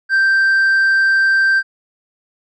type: tone with tanh clipping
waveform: triangle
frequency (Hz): 1568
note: G6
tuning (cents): 0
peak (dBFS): -11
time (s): 0.09-1.63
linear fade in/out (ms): 50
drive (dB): 7
effects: none